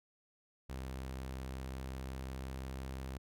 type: tone with pitch glide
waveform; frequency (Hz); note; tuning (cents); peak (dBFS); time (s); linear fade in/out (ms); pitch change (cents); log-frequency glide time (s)
sawtooth; 65.41 to 65.9; C2 to C2; 0 to +13; -37; 0.69-3.18; 10; +13; 1.45-2.91
effects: none